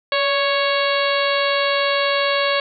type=harmonic tone with a mistuned harmonic; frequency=554.4 Hz; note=C#5; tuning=in tune; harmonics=1 / 2 / 3 / 4 / 5 / 6 / 7 / 8; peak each=-20 / -23 / -25 / -26 / -27 / -28 / -28 / -29 dBFS; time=0.12-2.6 s; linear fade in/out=2 ms; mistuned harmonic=1; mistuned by=+37 cents; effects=none